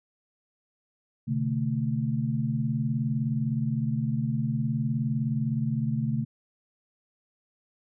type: tone cluster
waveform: sine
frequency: 126.6 / 146.1 / 222.6 Hz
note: B2 / D3 / A3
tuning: +43 / -9 / +20 cents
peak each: -29 dBFS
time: 1.27-6.25 s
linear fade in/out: 20 ms
effects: none